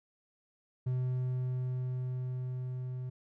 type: tone with level ramp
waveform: triangle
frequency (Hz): 127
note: B2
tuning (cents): +49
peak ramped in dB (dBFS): -27 to -34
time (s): 0.86-3.1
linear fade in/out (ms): 10
effects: none